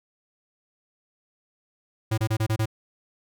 square tone bursts, 110 Hz, A2, in tune, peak -22 dBFS, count 6, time 2.11-2.658 s, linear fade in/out 10 ms, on 68 ms, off 28 ms, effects none

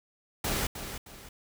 pink noise with echo, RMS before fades -30 dBFS, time 0.44-0.67 s, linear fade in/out 5 ms, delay 310 ms, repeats 2, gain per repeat -9 dB, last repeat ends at 1.29 s, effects none

